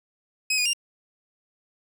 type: tone with pitch steps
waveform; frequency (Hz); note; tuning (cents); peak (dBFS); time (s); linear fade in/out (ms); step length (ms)
20% pulse; 2540 / 2462 / 2798; D#7 / D#7 / F7; +35 / -19 / +3; -16; 0.5-0.734; 5; 78
effects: none